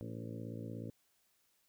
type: harmonic tone with a mistuned harmonic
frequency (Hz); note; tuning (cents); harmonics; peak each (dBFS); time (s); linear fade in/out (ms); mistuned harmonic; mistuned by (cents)
56.7; A#1; -47; 2 / 3 / 4 / 5 / 6 / 7 / 8 / 9 / 10; -45 / -50 / -48 / -50 / -53 / -57 / -54 / -54 / -59; 0.01-0.9; 0; 6; -37
effects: white hiss -75 dBFS RMS until 1.68 s